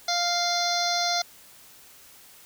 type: harmonic tone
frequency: 698.5 Hz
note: F5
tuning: in tune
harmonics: 1 / 2 / 3 / 5 / 6 / 7 / 8 / 9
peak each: -27 / -33 / -34 / -33 / -29 / -33 / -32 / -36 dBFS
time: 0.08-1.22 s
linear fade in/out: 5 ms
effects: white hiss -51 dBFS RMS until 2.45 s